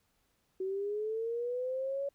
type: linear sweep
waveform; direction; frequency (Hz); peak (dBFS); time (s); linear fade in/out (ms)
sine; up; 373.3 to 564; -32; 0.6-2.09; 5
effects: pink hiss -75 dBFS RMS until 2.14 s